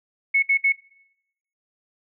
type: tone bursts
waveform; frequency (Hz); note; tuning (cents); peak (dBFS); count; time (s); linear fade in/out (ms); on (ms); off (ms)
sine; 2200; C#7; -14; -15; 3; 0.34-0.725; 10; 87; 62
effects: noise-tail reverb RT60 0.9 s tail -25 dB re dry